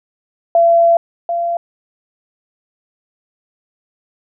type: tone pair in turn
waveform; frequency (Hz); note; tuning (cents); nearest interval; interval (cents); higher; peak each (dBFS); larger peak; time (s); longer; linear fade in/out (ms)
sine; 677 / 685.3; E5 / F5; +46 / -33; unison; 21; second; -7 / -15; first; 0.55-0.97 / 1.29-1.57; first; 2
effects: none